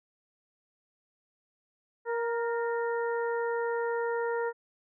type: harmonic tone with a mistuned harmonic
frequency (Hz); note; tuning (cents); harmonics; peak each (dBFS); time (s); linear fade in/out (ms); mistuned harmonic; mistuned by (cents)
468; A#4; +7; 1 / 2 / 3 / 4; -29 / -35 / -39 / -41; 2.05-4.53; 50; 4; -32
effects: none